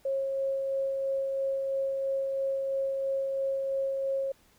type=tone with tremolo; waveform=sine; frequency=542 Hz; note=C#5; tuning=39 cents flat; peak=-26 dBFS; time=0.05-4.32 s; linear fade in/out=5 ms; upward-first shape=sine; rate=3 Hz; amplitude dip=25%; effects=pink hiss -63 dBFS RMS until 4.58 s